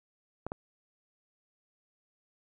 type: clicks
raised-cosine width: 1 ms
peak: -21 dBFS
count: 2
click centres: 0.466 / 0.519 s
effects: none